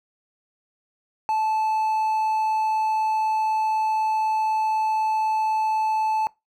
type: tone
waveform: triangle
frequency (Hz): 872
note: A5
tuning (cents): -16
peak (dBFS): -18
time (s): 1.29-6.27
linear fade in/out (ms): 0
effects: noise-tail reverb RT60 0.2 s tail -21 dB re dry